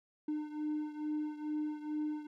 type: beating tone pair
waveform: triangle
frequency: 302 / 304.3 Hz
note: D4 / D#4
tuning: +48 / -38 cents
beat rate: 2.3 Hz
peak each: -34 / -38 dBFS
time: 0.28-2.27 s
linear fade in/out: 5 ms
effects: tanh soft clip ceiling -26 dBFS